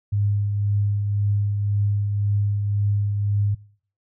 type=tone with tremolo; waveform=sine; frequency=102.2 Hz; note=G#2; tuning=27 cents flat; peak=-17 dBFS; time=0.12-3.55 s; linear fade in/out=10 ms; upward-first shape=triangle; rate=1.9 Hz; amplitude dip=40%; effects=noise-tail reverb RT60 0.5 s tail -22 dB re dry